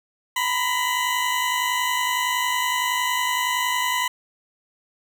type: tone pair together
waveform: 20% pulse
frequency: 953.2 / 1004 Hz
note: A#5 / B5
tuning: +38 / +28 cents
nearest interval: minor second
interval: 90 cents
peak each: -22 / -17 dBFS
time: 0.36-4.08 s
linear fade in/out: 5 ms
effects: none